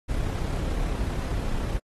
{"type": "noise with amplitude modulation", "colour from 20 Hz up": "brown", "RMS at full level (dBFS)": -26, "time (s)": [0.08, 1.79], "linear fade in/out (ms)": 20, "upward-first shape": "sine", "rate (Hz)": 33.5, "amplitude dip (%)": 30, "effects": ["AAC 32 kbps"]}